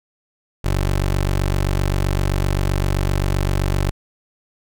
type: tone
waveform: 20% pulse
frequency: 47.71 Hz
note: G1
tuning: 46 cents flat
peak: -12 dBFS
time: 0.64-3.91 s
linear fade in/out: 10 ms
effects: none